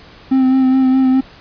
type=tone with vibrato; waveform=triangle; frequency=261.6 Hz; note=C4; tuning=in tune; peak=-7 dBFS; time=0.31-1.21 s; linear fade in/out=10 ms; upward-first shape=sine; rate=4.8 Hz; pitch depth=22 cents each way; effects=pink hiss -41 dBFS RMS until 1.4 s + resampled to 11025 Hz